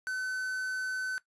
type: tone with quantisation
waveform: triangle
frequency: 1517 Hz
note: F#6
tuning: 43 cents sharp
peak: -30 dBFS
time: 0.07-1.18 s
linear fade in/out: 0 ms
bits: 7
effects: noise-tail reverb RT60 0.1 s tail -17 dB re dry + resampled to 24000 Hz